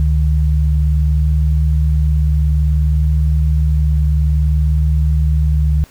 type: tone pair together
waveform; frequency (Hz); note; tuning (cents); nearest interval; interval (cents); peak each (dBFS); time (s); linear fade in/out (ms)
sine; 71.4 / 151.99; D2 / D#3; -48 / -40; octave + minor second; 1308; -11 / -18; 0-5.84; 0
effects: pink hiss -46 dBFS RMS until 5.9 s